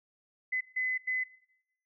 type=tone bursts at uneven times; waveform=sine; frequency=2025 Hz; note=B6; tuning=43 cents sharp; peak=-28 dBFS; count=3; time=0.52-0.61 / 0.76-0.98 / 1.07-1.24 s; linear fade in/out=10 ms; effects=noise-tail reverb RT60 0.8 s tail -20 dB re dry